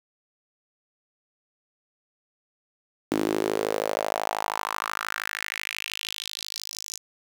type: tone with high-pass filter sweep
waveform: sawtooth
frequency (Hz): 52.9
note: G#1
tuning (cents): +33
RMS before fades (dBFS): -30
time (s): 3.11-6.98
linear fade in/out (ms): 10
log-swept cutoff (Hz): 290 to 6400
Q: 3.5
effects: 8-bit